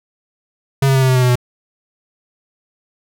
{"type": "tone with pitch steps", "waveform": "square", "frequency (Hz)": [136.6, 134.64, 132.71, 130.81, 128.93, 127.08, 125.26, 123.47], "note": ["C#3", "C3", "C3", "C3", "C3", "B2", "B2", "B2"], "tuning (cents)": [-25, 50, 25, 0, -25, 50, 25, 0], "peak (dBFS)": -11, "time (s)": [0.82, 1.356], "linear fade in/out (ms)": 5, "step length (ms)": 67, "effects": []}